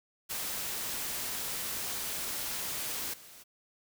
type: noise with level steps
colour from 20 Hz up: white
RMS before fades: -36 / -52 dBFS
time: 0.29-3.44 s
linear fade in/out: 20 ms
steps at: 3.13 s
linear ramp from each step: 10 ms
effects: none